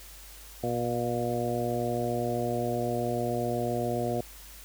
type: harmonic tone with a mistuned harmonic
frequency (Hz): 120.3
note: B2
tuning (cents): -45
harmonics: 1 / 2 / 3 / 4 / 5 / 6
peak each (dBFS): -34 / -34 / -34 / -34 / -34 / -34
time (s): 0.63-4.21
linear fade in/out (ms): 5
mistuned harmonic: 6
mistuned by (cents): -31
effects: added 50 Hz sine -49 dBFS peak until 4.64 s + white hiss -49 dBFS RMS until 4.64 s